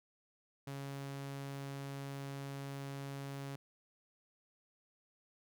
sawtooth tone, 138.59 Hz, C#3, in tune, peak -38 dBFS, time 0.67-3.56 s, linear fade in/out 5 ms, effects none

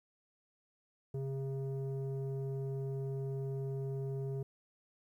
square tone with low-pass filter, 135.3 Hz, C#3, 42 cents flat, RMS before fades -38 dBFS, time 1.14-4.43 s, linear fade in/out 5 ms, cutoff 430 Hz, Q 1.7, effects 12-bit

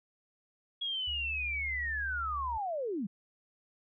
sine linear sweep, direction down, 3332 to 174.8 Hz, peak -32 dBFS, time 0.81-3.07 s, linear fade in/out 10 ms
sine tone, 69.3 Hz, C#2, in tune, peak -40 dBFS, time 1.07-2.58 s, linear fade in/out 10 ms
effects none

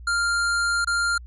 square tone with dropouts, 1396.9 Hz, F6, in tune, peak -21 dBFS, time 0.07-1.18 s, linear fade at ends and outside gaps 5 ms, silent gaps 0.847-0.872 s, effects added 60 Hz sine -38 dBFS peak until 1.26 s + resampled to 24000 Hz

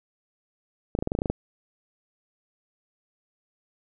clicks, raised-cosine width 2 ms, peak -12 dBFS, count 10, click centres 0.951 / 0.989 / 1.025 / 1.074 / 1.119 / 1.151 / 1.189 / 1.219 / 1.258 / 1.3 s, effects none

